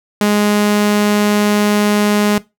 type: tone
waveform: sawtooth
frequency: 207.7 Hz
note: G#3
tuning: in tune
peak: -7 dBFS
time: 0.21-2.38 s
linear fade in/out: 2 ms
effects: noise-tail reverb RT60 0.2 s tail -18 dB re dry